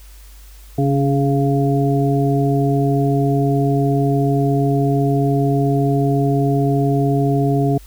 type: harmonic tone with a mistuned harmonic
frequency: 138.59 Hz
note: C#3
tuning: in tune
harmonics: 1 / 2 / 3 / 5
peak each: -16 / -19 / -21 / -23 dBFS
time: 0.78-7.78 s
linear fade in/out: 5 ms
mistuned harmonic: 2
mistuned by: +30 cents
effects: added 50 Hz sine -38 dBFS peak until 7.86 s + white hiss -48 dBFS RMS until 7.86 s